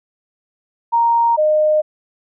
sine tone pair in turn, 932.3 / 612.9 Hz, A#5 / D#5, 0 / -26 cents, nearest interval perfect fifth, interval 726 cents, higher first, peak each -11 dBFS, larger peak neither, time 0.92-1.37 / 1.37-1.82 s, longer neither, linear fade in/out 20 ms, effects none

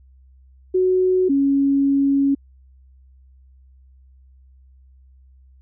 sine tone pair in turn, 370 / 277.2 Hz, F#4 / C#4, 0 / 0 cents, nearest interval perfect fourth, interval 500 cents, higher first, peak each -14 dBFS, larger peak neither, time 0.74-1.29 / 1.29-2.35 s, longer second, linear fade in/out 10 ms, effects added 65 Hz sine -47 dBFS peak until 5.61 s

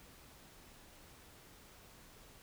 silence, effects pink hiss -59 dBFS RMS until 2.42 s

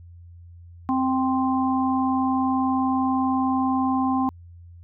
harmonic tone, 261.6 Hz, C4, in tune, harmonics 1 / 3 / 4, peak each -21 / -26 / -27 dBFS, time 0.89-4.29 s, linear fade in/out 0 ms, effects added 86 Hz sine -42 dBFS peak until 4.83 s

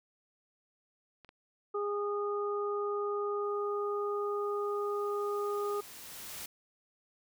clicks, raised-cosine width 0.3 ms, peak -37 dBFS, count 2, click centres 1.247 / 1.291 s
harmonic tone, 410 Hz, G#4, 22 cents flat, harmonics 1 / 2 / 3, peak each -32 / -45 / -37 dBFS, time 1.74-5.81 s, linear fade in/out 10 ms
white noise with exponential growth, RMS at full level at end -42 dBFS, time 3.42-6.46 s, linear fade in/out 5 ms, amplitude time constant 660 ms
effects none

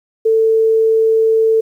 sine tone, 445.2 Hz, A4, 20 cents sharp, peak -9 dBFS, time 0.25-1.61 s, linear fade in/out 10 ms, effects 8-bit

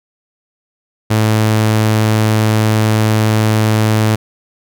sawtooth tone, 108.8 Hz, A2, 19 cents flat, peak -6 dBFS, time 1.1-4.16 s, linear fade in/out 10 ms, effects none

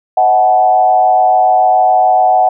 sine tone with frequency modulation, 745 Hz, F#5, 12 cents sharp, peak -6 dBFS, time 0.17-2.49 s, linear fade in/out 5 ms, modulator 107 Hz, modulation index 0.77, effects none

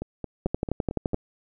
two click trains, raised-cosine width 2 ms, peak -18 / -11 dBFS, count 6 / 9, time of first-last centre 0.02-1.134 / 0.46-1.144 s, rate 4.49 / 11.7 Hz, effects none

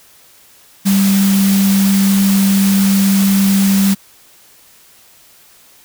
sine tone in noise, 196 Hz, G3, in tune, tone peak -9 dBFS, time 0.85-3.95 s, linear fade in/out 20 ms, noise white, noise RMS -21 dBFS, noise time 0.85-3.95 s, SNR +9 dB, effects white hiss -46 dBFS RMS until 5.84 s

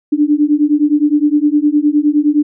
sine beating tone pair, 291.4 / 301.1 Hz, D4 / D4, -13 / +43 cents, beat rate 9.7 Hz, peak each -12 dBFS, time 0.12-2.43 s, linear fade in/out 10 ms, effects none

